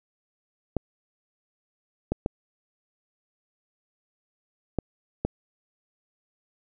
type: clicks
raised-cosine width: 2 ms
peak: -11 dBFS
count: 5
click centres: 0.767 / 2.12 / 2.261 / 4.787 / 5.25 s
effects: none